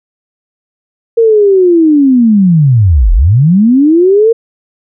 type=linear two-way sweep; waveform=sine; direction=down then up; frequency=466.2 to 37.34 to 466.2 Hz; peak=-3 dBFS; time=1.17-4.33 s; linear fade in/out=10 ms; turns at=3.13 s; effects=none